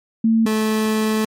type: tone pair in turn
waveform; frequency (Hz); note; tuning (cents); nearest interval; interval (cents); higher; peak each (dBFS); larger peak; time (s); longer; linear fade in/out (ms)
sine / 30% pulse; 224.8 / 217.3; A3 / A3; +37 / -21; minor second; 58; first; -12 / -14; first; 0.24-0.46 / 0.46-1.25; second; 5
effects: MP3 64 kbps